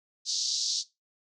pink band-pass noise, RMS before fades -30 dBFS, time 0.25-0.84 s, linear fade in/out 50 ms, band 4000 to 6400 Hz, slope 48 dB/octave, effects noise-tail reverb RT60 0.2 s tail -17 dB re dry

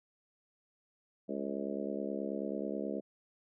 harmonic tone with a mistuned harmonic, 69.3 Hz, C#2, in tune, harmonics 3 / 4 / 5 / 6 / 7 / 8 / 9, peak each -40 / -41 / -42 / -43 / -43 / -44 / -45 dBFS, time 1.28-3.01 s, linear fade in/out 20 ms, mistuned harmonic 9, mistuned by +27 cents, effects none

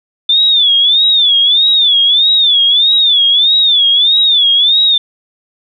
sine tone with vibrato, 3529 Hz, A7, 4 cents sharp, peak -6 dBFS, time 0.29-4.98 s, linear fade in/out 5 ms, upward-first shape sine, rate 1.6 Hz, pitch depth 140 cents each way, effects none

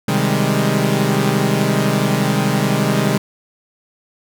sawtooth chord, Ab major seventh, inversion first, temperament equal, 130.81 / 155.56 / 196 / 207.7 Hz, C3 / Eb3 / G3 / Ab3, 0 / 0 / 0 / 0 cents, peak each -16 dBFS, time 0.08-3.18 s, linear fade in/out 5 ms, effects none

